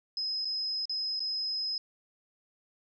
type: tone with dropouts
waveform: sine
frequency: 5090 Hz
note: D#8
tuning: 39 cents sharp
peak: -30 dBFS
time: 0.17-1.78 s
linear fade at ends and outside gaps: 2 ms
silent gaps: 0.448-0.453 / 0.855-0.895 / 1.195-1.203 s
effects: none